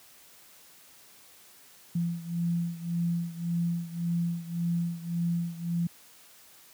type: beating tone pair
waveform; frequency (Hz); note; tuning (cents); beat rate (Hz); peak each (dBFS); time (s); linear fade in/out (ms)
sine; 170.1 / 171.9; F3 / F3; -45 / -27; 1.8; -29 / -32; 1.95-5.87; 5
effects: white hiss -55 dBFS RMS until 6.73 s + high-pass 80 Hz 12 dB/octave

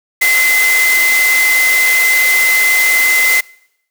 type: tone in noise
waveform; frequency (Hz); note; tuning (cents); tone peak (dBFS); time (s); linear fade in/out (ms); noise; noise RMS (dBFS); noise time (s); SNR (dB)
sine; 2051; C7; -35; -9; 0.21-3.41; 10; white; -17; 0.21-3.41; +5
effects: noise-tail reverb RT60 0.8 s tail -24 dB re dry + high-pass 400 Hz 12 dB/octave

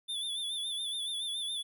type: tone with vibrato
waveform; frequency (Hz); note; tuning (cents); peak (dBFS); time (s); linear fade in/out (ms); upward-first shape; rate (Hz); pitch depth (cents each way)
square; 3500; A7; -10; -34; 0.08-1.63; 20; sine; 7.1; 63
effects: none

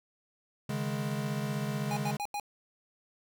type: chord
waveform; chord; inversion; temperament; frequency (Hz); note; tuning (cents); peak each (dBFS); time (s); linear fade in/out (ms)
square; C# suspended second; none; equal with one note detuned; 139.64 / 155.56 / 207.7; C#3 / D#3 / G#3; +13 / 0 / 0; -35 / -39 / -36; 0.69-2.17; 5
type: tone bursts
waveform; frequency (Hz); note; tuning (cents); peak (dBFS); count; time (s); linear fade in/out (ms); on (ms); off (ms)
square; 822; G#5; -18; -33; 4; 1.91-2.398; 0; 56; 88
effects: none

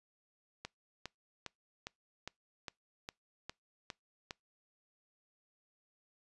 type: click train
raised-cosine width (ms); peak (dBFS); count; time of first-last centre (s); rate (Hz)
0.2; -24; 10; 0.65-4.309; 2.46
effects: noise-tail reverb RT60 0.2 s tail -26 dB re dry + resampled to 24000 Hz

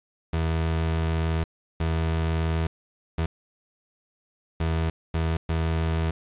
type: tone bursts at uneven times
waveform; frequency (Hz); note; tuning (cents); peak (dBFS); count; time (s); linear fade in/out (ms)
30% pulse; 81.2; E2; -26; -20; 6; 0.33-1.44 / 1.8-2.67 / 3.18-3.26 / 4.6-4.9 / 5.14-5.37 / 5.49-6.11; 5
effects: resampled to 8000 Hz + 8-bit

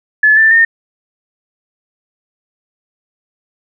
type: tone with pitch steps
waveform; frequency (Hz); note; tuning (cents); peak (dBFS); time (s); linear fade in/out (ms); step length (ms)
sine; 1721 / 1772.5 / 1825.4; A6 / A6 / A#6; -39 / +12 / -37; -5; 0.23-0.65; 5; 140
effects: none

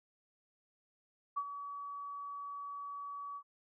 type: tone with ADSR envelope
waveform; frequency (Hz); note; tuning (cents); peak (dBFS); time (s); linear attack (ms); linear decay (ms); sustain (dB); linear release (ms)
sine; 1138; C#6; +45; -31; 1.36-3.43; 16; 58; -10; 67
effects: none

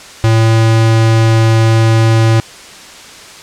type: tone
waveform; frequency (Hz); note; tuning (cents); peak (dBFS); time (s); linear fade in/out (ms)
square; 112.6; A2; +40; -7; 0.24-2.4; 0
effects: white hiss -33 dBFS RMS until 3.42 s + low-pass 7000 Hz 12 dB/octave

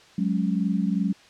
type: chord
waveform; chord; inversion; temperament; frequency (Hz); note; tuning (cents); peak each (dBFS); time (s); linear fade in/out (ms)
sine; F# suspended second; none; equal; 185 / 207.7 / 277.2; F#3 / G#3 / C#4; 0 / 0 / 0; -24 / -25 / -30; 0.18-1.13; 5
effects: white hiss -52 dBFS RMS until 1.29 s + low-pass 5000 Hz 12 dB/octave

